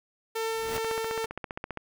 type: tone with tremolo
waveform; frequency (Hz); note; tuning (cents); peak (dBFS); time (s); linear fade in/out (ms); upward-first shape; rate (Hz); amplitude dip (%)
sawtooth; 448.6; A4; +34; -24; 0.35-1.26; 10; triangle; 2.3; 25
type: noise with exponential growth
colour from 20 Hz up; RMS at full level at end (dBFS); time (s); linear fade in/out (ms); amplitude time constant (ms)
pink; -32; 0.43-0.77; 1; 73
type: click train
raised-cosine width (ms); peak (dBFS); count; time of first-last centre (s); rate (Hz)
0.5; -19; 16; 0.78-1.773; 15.1
effects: none